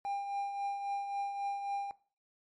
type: tone with tremolo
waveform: triangle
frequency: 800 Hz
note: G5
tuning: 35 cents sharp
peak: -30 dBFS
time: 0.05-1.91 s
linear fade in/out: 0 ms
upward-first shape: triangle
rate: 3.7 Hz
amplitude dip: 55%
effects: noise-tail reverb RT60 0.4 s tail -19 dB re dry + MP3 48 kbps